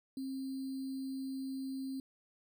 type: tone with sample-and-hold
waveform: sine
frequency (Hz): 266.6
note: C4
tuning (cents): +33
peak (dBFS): -37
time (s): 0.17-2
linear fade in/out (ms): 2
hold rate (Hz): 4410
effects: none